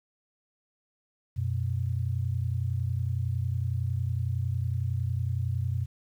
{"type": "tone pair together", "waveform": "sine", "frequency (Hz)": [91.59, 122.5], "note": ["F#2", "B2"], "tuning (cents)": [-17, -14], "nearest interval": "perfect fourth", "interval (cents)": 503, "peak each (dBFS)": [-29, -29], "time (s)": [1.36, 5.86], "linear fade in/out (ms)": 20, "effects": ["10-bit"]}